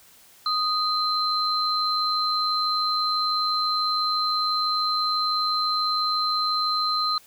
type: tone pair together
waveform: sine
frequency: 1244.5 / 4097 Hz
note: D#6 / C8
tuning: 0 / -37 cents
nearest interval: octave + major sixth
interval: 2063 cents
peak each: -24 dBFS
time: 0.46-7.18 s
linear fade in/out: 2 ms
effects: white hiss -53 dBFS RMS until 7.26 s